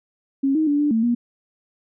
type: tone with pitch steps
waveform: sine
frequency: 273 / 313.6 / 289.3 / 294.2 / 224.4 / 238.7 Hz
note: C#4 / D#4 / D4 / D4 / A3 / A#3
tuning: -26 / +14 / -26 / +3 / +34 / +41 cents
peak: -16 dBFS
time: 0.43-1.15 s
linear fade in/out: 10 ms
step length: 120 ms
effects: none